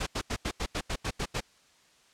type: noise bursts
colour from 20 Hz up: pink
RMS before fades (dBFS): -31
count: 10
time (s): 0-1.407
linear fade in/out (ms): 10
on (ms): 66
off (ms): 83
effects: white hiss -62 dBFS RMS until 2.13 s + low-pass 7000 Hz 12 dB/octave